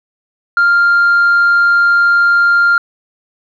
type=tone; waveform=sine; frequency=1396.9 Hz; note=F6; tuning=in tune; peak=-5 dBFS; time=0.57-2.78 s; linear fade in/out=2 ms; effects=tanh soft clip ceiling -5 dBFS